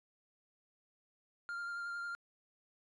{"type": "tone with vibrato", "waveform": "triangle", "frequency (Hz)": 1396.9, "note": "F6", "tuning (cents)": 0, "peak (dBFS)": -37, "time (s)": [1.49, 2.15], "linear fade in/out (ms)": 0, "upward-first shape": "sine", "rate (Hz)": 11, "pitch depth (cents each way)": 14, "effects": ["resampled to 24000 Hz"]}